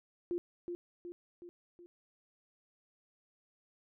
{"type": "tone with echo", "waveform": "sine", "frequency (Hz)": 349.2, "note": "F4", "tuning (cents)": 0, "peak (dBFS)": -32, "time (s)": [0.31, 0.38], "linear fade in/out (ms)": 0, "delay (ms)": 370, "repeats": 4, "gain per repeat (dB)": -5, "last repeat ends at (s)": 1.86, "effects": []}